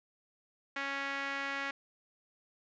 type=tone with band-pass filter; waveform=sawtooth; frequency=276.9 Hz; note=C#4; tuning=2 cents flat; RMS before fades=-37 dBFS; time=0.76-1.71 s; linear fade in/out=5 ms; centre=1900 Hz; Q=2; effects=resampled to 16000 Hz + 11-bit